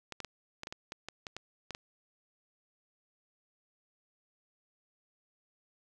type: clicks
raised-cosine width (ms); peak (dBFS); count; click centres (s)
0.2; -23; 12; 0.123 / 0.203 / 0.247 / 0.634 / 0.671 / 0.725 / 0.921 / 1.086 / 1.268 / 1.366 / 1.707 / 1.749
effects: none